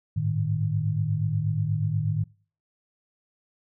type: tone cluster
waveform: sine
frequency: 100.2 / 108.5 / 152.8 Hz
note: G2 / A2 / D#3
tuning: +38 / -24 / -31 cents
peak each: -31 / -26 / -26 dBFS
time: 0.16-2.24 s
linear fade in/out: 10 ms
effects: noise-tail reverb RT60 0.4 s tail -22 dB re dry